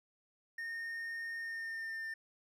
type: tone with pitch glide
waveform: triangle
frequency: 1836 to 1801.3 Hz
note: A#6 to A6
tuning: -27 to +40 cents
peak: -37 dBFS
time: 0.58-2.14 s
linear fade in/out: 5 ms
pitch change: -33 cents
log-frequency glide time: 1.37-1.96 s
effects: none